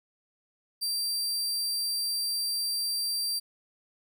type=tone; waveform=sawtooth; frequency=4704 Hz; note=D8; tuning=2 cents sharp; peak=-25 dBFS; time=0.81-3.4 s; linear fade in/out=20 ms; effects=none